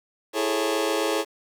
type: chord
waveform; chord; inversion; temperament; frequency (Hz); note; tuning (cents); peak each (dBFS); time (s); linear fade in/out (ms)
sawtooth; A major seventh; second; just; 330 / 412.5 / 440 / 550; E4 / G#4 / A4 / C#5; +2 / -12 / 0 / -14; -24; 0.33-1.25; 50
effects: low-pass 12000 Hz 12 dB/octave + 8-bit